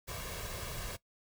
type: noise with comb filter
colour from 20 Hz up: pink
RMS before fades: -41 dBFS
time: 0.07-0.97 s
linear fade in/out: 20 ms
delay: 1.8 ms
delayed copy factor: +0.55
effects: noise-tail reverb RT60 0.1 s tail -18 dB re dry